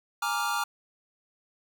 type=chord; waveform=square; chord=Bb dominant seventh; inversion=third; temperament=equal; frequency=830.6 / 932.3 / 1174.7 / 1396.9 Hz; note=Ab5 / Bb5 / D6 / F6; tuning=0 / 0 / 0 / 0 cents; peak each=-34 / -34 / -33 / -32 dBFS; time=0.22-0.64 s; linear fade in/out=5 ms; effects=none

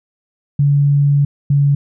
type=tone pair in turn; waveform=sine; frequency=142.7 / 141.96 Hz; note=D3 / C#3; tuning=-49 / +42 cents; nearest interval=unison; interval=9 cents; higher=first; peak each=-9 dBFS; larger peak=neither; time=0.59-1.25 / 1.5-1.75 s; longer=first; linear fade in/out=5 ms; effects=none

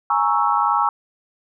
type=chord; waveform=sine; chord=A# half-diminished seventh; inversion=third; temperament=equal; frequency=830.6 / 932.3 / 1108.7 / 1318.5 Hz; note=G#5 / A#5 / C#6 / E6; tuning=0 / 0 / 0 / 0 cents; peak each=-21 dBFS; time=0.1-0.89 s; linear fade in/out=2 ms; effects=none

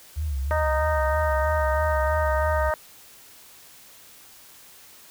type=tone with vibrato; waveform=sine; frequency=71.9 Hz; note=D2; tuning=36 cents flat; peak=-24 dBFS; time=0.16-2.71 s; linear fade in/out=20 ms; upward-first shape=sine; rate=3.1 Hz; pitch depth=140 cents each way
type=harmonic tone; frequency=309.3 Hz; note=D#4; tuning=10 cents flat; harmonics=2 / 3 / 4 / 5 / 6; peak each=-24 / -28 / -30 / -32 / -34 dBFS; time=0.51-2.74 s; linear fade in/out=0 ms
effects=white hiss -49 dBFS RMS until 5.1 s

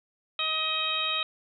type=harmonic tone; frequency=631 Hz; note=D#5; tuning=24 cents sharp; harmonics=1 / 2 / 3 / 4 / 5 / 6; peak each=-41 / -33 / -42 / -32 / -32 / -30 dBFS; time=0.39-1.23 s; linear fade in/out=2 ms; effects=none

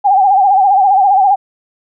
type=tone with vibrato; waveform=sine; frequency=784 Hz; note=G5; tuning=in tune; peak=-6 dBFS; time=0.04-1.36 s; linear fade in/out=20 ms; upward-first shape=sine; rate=15 Hz; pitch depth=86 cents each way; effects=none

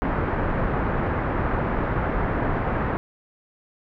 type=low-pass noise; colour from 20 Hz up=pink; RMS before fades=-24 dBFS; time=0.02-2.97 s; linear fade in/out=0 ms; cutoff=1700 Hz; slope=24 dB/octave; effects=none

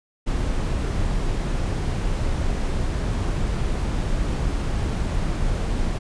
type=noise; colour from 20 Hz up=brown; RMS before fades=-23 dBFS; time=0.26-5.99 s; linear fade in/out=20 ms; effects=resampled to 22050 Hz

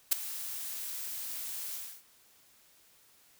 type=noise with ADSR envelope; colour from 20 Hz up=blue; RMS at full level=-22 dBFS; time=0.11-2.03 s; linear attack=14 ms; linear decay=8 ms; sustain=-17 dB; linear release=290 ms; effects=white hiss -63 dBFS RMS until 3.39 s

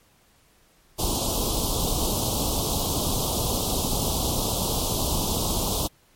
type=band-stop noise; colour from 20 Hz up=pink; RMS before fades=-25 dBFS; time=0.98-5.88 s; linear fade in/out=20 ms; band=1100 to 3100 Hz; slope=48 dB/octave; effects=pink hiss -60 dBFS RMS until 6.15 s + MP3 64 kbps

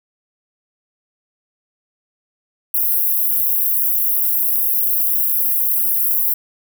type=high-pass noise; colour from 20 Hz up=pink; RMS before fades=-17 dBFS; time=2.74-6.34 s; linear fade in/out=5 ms; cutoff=12000 Hz; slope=48 dB/octave; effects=none

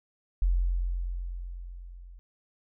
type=tone with level ramp; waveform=sine; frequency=44.1 Hz; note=F1; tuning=18 cents sharp; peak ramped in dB=-20 to -45 dBFS; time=0.42-2.19 s; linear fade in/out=0 ms; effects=none

